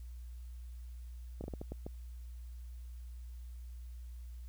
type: slowing click train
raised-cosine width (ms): 2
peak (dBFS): -28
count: 7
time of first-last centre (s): 1.41-1.865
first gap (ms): 30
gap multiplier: 1.37
effects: added 60 Hz sine -44 dBFS peak until 4.48 s + white hiss -69 dBFS RMS until 4.48 s